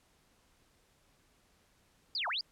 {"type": "linear two-way sweep", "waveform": "sine", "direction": "down then up", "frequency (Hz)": [5030, 630, 5030], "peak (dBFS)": -32, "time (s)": [2.15, 2.41], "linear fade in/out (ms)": 2, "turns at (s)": 2.28, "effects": ["pink hiss -69 dBFS RMS until 2.51 s", "low-pass 12000 Hz 12 dB/octave"]}